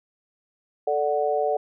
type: chord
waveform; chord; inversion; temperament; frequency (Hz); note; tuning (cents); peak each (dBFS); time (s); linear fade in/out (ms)
sine; D major; second; equal; 440 / 587.3 / 740; A4 / D5 / F#5; 0 / 0 / 0; -25; 0.87-1.57; 5
effects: none